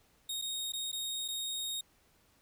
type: tone with dropouts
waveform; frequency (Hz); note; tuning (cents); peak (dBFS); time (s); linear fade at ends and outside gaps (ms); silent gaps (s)
sawtooth; 3729; A#7; 0; -32; 0.29-1.81; 5; 0.416-0.421 / 0.722-0.734 / 0.917-0.927 / 1.28-1.284
effects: pink hiss -68 dBFS RMS until 2.41 s